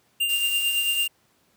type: tone with tremolo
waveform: square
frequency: 2794 Hz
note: F7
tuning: in tune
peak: -20 dBFS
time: 0.2-1.08 s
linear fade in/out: 10 ms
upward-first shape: triangle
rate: 9 Hz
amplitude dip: 50%
type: noise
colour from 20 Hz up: blue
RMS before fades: -35 dBFS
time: 0.29-1.07 s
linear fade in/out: 2 ms
effects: pink hiss -64 dBFS RMS until 1.56 s + high-pass 100 Hz 12 dB/octave